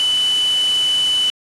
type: tone in noise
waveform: sine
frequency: 2990 Hz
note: F#7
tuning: 17 cents sharp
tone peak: -14 dBFS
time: 0-1.3 s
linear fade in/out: 0 ms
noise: white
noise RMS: -28 dBFS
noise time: 0-1.3 s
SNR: +11 dB
effects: resampled to 24000 Hz